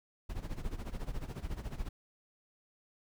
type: noise with tremolo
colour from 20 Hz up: brown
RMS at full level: -36 dBFS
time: 0.29-1.89 s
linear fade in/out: 10 ms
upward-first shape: sine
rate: 14 Hz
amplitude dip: 80%
effects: none